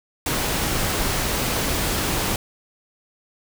pink noise, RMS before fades -23 dBFS, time 0.26-2.36 s, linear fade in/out 2 ms, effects none

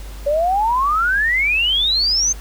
sine exponential sweep, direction up, 559 to 6400 Hz, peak -14 dBFS, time 0.26-2.33 s, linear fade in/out 10 ms, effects added 50 Hz sine -30 dBFS peak until 2.4 s + pink hiss -41 dBFS RMS until 2.4 s

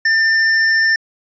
sine tone with hard clipping, 1793 Hz, A6, 32 cents sharp, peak -13 dBFS, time 0.05-0.96 s, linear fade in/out 5 ms, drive 13 dB, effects resampled to 16000 Hz

